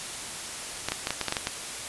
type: clicks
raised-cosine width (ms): 0.2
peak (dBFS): -9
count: 9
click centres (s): 0.886 / 0.92 / 1.071 / 1.106 / 1.213 / 1.283 / 1.324 / 1.368 / 1.471
effects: white hiss -36 dBFS RMS until 1.88 s + resampled to 24000 Hz